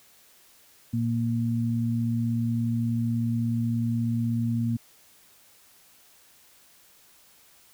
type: tone pair together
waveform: sine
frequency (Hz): 116.5 / 233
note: A#2 / A#3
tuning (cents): -1 / -1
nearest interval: octave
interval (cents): 1200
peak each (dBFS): -26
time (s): 0.93-4.77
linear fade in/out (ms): 10
effects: white hiss -57 dBFS RMS until 7.73 s